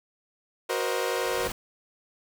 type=chord; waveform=sawtooth; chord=C half-diminished seventh; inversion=second; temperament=equal with one note detuned; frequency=370 / 472.1 / 523.3 / 622.3 Hz; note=Gb4 / Bb4 / C5 / Eb5; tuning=0 / +22 / 0 / 0 cents; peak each=-28 / -26 / -27 / -32 dBFS; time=0.69-1.48 s; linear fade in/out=10 ms
type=noise with exponential growth; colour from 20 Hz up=pink; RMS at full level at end=-32 dBFS; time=1.01-1.52 s; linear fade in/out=2 ms; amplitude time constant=110 ms
effects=none